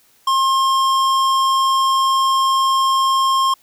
sine tone with hard clipping, 1067 Hz, C6, 34 cents sharp, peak -15 dBFS, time 0.27-3.54 s, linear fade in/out 5 ms, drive 14 dB, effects white hiss -55 dBFS RMS until 3.62 s

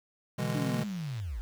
square chord, E dominant seventh, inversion second, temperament just, 123.61 / 148.33 / 164.81 / 206 Hz, B2 / D3 / E3 / G#3, +2 / +18 / 0 / -14 cents, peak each -36 dBFS, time 0.38-0.84 s, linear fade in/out 10 ms
click train, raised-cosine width 0.2 ms, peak -31 dBFS, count 78, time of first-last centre 0.5-1.2 s, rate 110 Hz
sine linear sweep, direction down, 300 to 43.54 Hz, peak -33 dBFS, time 0.55-1.41 s, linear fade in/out 0 ms
effects 9-bit

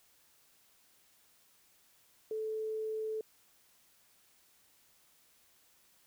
sine tone, 436.6 Hz, A4, 13 cents flat, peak -34 dBFS, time 2.31-3.21 s, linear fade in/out 2 ms, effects white hiss -67 dBFS RMS until 6.06 s

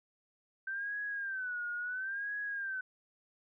sine tone with vibrato, 1546 Hz, G6, 24 cents flat, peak -35 dBFS, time 0.67-2.81 s, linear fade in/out 5 ms, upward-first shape sine, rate 0.73 Hz, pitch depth 130 cents each way, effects none

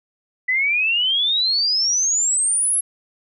sine exponential sweep, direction up, 1975.5 to 11175 Hz, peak -16 dBFS, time 0.48-2.81 s, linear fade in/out 10 ms, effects none

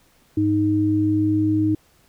sine tone pair together, 103.75 / 310.9 Hz, G#2 / D#4, -1 / -1 cents, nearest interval octave + perfect fifth, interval 1900 cents, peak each -23 / -17 dBFS, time 0.37-1.75 s, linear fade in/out 5 ms, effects pink hiss -58 dBFS RMS until 2.08 s

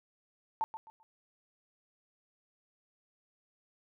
sine tone with echo, 888 Hz, A5, 16 cents sharp, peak -28 dBFS, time 0.61-0.64 s, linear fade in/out 0 ms, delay 130 ms, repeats 3, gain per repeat -11 dB, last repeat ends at 1.03 s, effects none

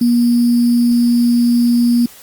sine tone with sample-and-hold, 238.8 Hz, A#3, 42 cents sharp, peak -9 dBFS, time 0.01-2.06 s, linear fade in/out 5 ms, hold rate 4900 Hz, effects white hiss -40 dBFS RMS until 2.22 s + Opus 32 kbps

